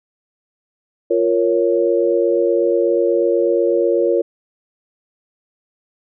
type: chord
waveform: sine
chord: Bb minor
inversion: second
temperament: equal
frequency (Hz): 349.2 / 466.2 / 554.4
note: F4 / Bb4 / Db5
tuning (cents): 0 / 0 / 0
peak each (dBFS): -17 / -17 / -18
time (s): 1.1-4.22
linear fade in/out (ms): 10
effects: none